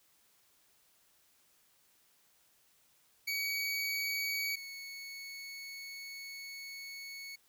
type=tone pair in turn; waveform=25% pulse; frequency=2259 / 2211 Hz; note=C#7 / C#7; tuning=+32 / -5 cents; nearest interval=unison; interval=37 cents; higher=first; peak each=-29 / -40 dBFS; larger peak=first; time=3.27-4.56 / 4.56-7.36 s; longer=second; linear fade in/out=10 ms; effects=white hiss -69 dBFS RMS until 7.48 s